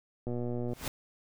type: click train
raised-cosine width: 2 ms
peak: -23 dBFS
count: 57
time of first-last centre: 0.27-0.733 s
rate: 121 Hz
type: noise with exponential growth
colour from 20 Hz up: pink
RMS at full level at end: -32 dBFS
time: 0.68-0.88 s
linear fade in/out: 2 ms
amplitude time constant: 43 ms
effects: none